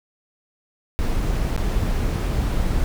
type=noise with dropouts; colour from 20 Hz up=brown; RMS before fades=-21 dBFS; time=0.99-2.84 s; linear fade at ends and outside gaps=0 ms; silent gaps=1.563-1.577 s; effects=none